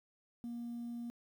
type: tone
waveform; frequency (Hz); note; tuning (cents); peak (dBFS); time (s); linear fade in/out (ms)
sine; 236.8; A#3; +27; -38; 0.44-1.1; 0
effects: tanh soft clip ceiling -38 dBFS + 11-bit